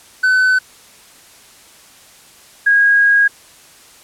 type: tone pair in turn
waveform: triangle / sine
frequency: 1512 / 1639.4 Hz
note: F#6 / G#6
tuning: +37 / -23 cents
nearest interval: minor second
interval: 140 cents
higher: second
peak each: -8 dBFS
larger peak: neither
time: 0.23-0.59 / 2.66-3.28 s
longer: second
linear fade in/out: 10 ms
effects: white hiss -44 dBFS RMS until 4.03 s + low-pass 11000 Hz 12 dB/octave